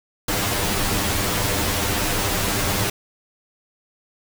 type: noise with comb filter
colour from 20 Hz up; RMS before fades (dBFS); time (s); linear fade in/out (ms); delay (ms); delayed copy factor
pink; -22; 0.28-2.9; 5; 10; +0.75
effects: none